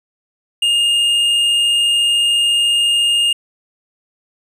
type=tone with hard clipping; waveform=sine; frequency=2831 Hz; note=F7; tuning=23 cents sharp; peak=-13 dBFS; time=0.62-3.33 s; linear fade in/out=5 ms; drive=6 dB; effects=resampled to 32000 Hz